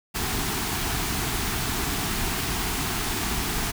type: band-stop noise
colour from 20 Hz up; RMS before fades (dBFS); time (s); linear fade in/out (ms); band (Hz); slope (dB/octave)
pink; -27; 0.14-3.72; 20; 450 to 660; 96
effects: none